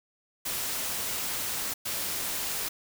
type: noise bursts at uneven times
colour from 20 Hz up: white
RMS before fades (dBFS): -32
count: 2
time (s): 0.45-1.74 / 1.85-2.69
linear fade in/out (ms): 10
effects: none